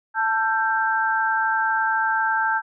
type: tone cluster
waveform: sine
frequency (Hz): 886 / 1341 / 1572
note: A5 / E6 / G6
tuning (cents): +12 / +29 / +4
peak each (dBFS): -22 / -27 / -22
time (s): 0.14-2.62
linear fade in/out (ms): 50
effects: none